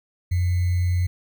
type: tone with sample-and-hold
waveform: sine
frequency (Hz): 89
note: F2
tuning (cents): +33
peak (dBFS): -18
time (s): 0.31-1.07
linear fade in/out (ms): 10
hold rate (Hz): 2100
effects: none